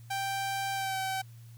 sawtooth tone with pitch glide, 784 to 767 Hz, G5 to G5, 0 to -38 cents, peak -27 dBFS, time 0.1-1.22 s, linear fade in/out 10 ms, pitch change -38 cents, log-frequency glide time 0.74-0.97 s, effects added 116 Hz sine -47 dBFS peak until 1.57 s + white hiss -63 dBFS RMS until 1.57 s

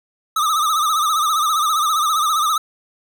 square tone with vibrato, 1241 Hz, D#6, 5 cents flat, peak -16 dBFS, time 0.36-2.58 s, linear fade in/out 5 ms, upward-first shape sine, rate 15 Hz, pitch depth 94 cents each way, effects none

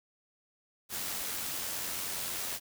white noise with amplitude modulation, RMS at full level -35 dBFS, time 0.89-2.6 s, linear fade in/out 50 ms, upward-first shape sine, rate 89.3 Hz, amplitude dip 30%, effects none

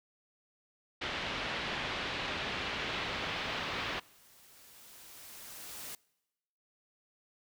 white low-pass noise, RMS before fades -37 dBFS, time 1.01-4 s, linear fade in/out 10 ms, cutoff 3500 Hz, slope 24 dB/octave
white noise with exponential growth, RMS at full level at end -43 dBFS, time 2.22-5.95 s, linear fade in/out 2 ms, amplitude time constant 810 ms
effects noise-tail reverb RT60 1.0 s tail -25 dB re dry

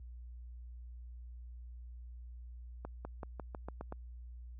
accelerating click train, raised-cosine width 1 ms, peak -28 dBFS, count 8, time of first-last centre 2.85-3.924 s, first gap 200 ms, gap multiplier 0.91, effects added 60 Hz sine -43 dBFS peak until 4.59 s + high-pass 60 Hz 12 dB/octave

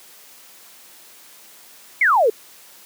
sine exponential sweep, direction down, 2278 to 407.3 Hz, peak -12 dBFS, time 2.01-2.3 s, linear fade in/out 5 ms, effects white hiss -46 dBFS RMS until 2.85 s + high-pass 200 Hz 12 dB/octave

